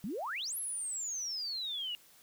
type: exponential two-way sweep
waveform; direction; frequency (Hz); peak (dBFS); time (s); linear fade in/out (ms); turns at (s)
sine; up then down; 176.5 to 11440 to 2819; -35; 0.04-1.95; 0; 0.57
effects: white hiss -61 dBFS RMS until 2.22 s